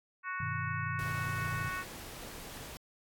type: harmonic tone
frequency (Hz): 370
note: F#4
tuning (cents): 0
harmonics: 3 / 4 / 5 / 6 / 7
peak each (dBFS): -39 / -39 / -42 / -47 / -48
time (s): 0.23-1.85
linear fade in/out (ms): 50
type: chord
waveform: sine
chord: G augmented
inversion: none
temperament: equal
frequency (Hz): 98 / 123.47 / 155.56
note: G2 / B2 / D#3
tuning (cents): 0 / 0 / 0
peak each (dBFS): -40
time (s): 0.4-1.69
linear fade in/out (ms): 5
type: noise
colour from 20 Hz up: pink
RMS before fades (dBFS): -46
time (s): 0.99-2.77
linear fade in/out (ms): 0
effects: AAC 64 kbps